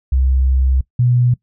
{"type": "tone pair in turn", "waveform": "sine", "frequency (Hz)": [65.3, 122.88], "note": ["C2", "B2"], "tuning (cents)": [-3, -8], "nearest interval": "major seventh", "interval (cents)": 1095, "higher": "second", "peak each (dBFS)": [-11, -10], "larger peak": "second", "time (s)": [[0.12, 0.81], [0.99, 1.34]], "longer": "first", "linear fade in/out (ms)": 5, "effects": ["noise-tail reverb RT60 0.1 s tail -20 dB re dry"]}